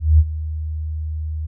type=tone with ADSR envelope; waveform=sine; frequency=77.78 Hz; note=D#2; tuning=in tune; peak=-6 dBFS; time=0-1.47 s; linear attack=190 ms; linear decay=47 ms; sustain=-16 dB; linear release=15 ms; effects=none